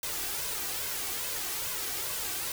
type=noise with flanger; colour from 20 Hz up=white; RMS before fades=-34 dBFS; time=0.03-2.52 s; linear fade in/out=2 ms; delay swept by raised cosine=1.9 to 2.63 ms; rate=2.4 Hz; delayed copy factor=+0.55; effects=none